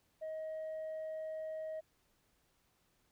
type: tone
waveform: sine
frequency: 631 Hz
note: D#5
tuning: 24 cents sharp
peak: -37 dBFS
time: 0.21-1.81 s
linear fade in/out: 20 ms
effects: tanh soft clip ceiling -38 dBFS + pink hiss -75 dBFS RMS until 3.11 s